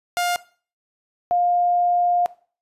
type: tone pair in turn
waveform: sawtooth / sine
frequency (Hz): 706 / 706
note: F5 / F5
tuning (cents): +19 / +19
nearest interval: unison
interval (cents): 0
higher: neither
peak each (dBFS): -16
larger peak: neither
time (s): 0.17-0.36 / 1.31-2.26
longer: second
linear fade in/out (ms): 0
effects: noise-tail reverb RT60 0.4 s tail -18 dB re dry + resampled to 32000 Hz